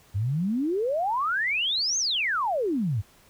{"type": "exponential two-way sweep", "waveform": "sine", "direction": "up then down", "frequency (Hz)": [92.5, 6580, 92.5], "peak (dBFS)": -23, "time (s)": [0.14, 3.02], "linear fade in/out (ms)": 20, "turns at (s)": 1.98, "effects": ["pink hiss -57 dBFS RMS until 3.29 s"]}